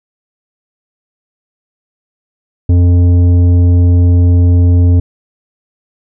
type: tone with tanh clipping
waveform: triangle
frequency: 88 Hz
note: F2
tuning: 14 cents sharp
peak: -6 dBFS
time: 2.69-5 s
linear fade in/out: 5 ms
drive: 14 dB
effects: none